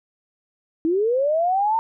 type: linear sweep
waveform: sine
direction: up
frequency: 311.8 to 917 Hz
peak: -17 dBFS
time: 0.85-1.79 s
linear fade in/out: 0 ms
effects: none